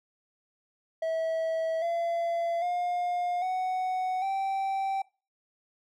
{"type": "tone with pitch steps", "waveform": "triangle", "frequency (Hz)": [649, 678.9, 710.2, 742.9, 777.2], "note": ["E5", "F5", "F5", "F#5", "G5"], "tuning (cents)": [-27, -49, 29, 7, -15], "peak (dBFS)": -25, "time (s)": [1.02, 5.02], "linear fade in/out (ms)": 5, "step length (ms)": 800, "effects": ["noise-tail reverb RT60 0.3 s tail -21 dB re dry"]}